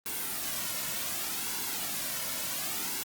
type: noise with flanger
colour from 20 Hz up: white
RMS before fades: -34 dBFS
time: 0.06-3.03 s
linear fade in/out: 0 ms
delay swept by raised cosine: 1.6 to 2.54 ms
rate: 0.67 Hz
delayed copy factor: -0.6
effects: Opus 32 kbps